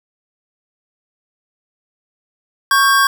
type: tone pair together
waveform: square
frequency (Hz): 1108.7 / 1587.8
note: C#6 / G6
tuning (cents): 0 / +22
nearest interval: tritone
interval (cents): 622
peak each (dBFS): -13 / -14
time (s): 2.71-3.07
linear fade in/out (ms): 2
effects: none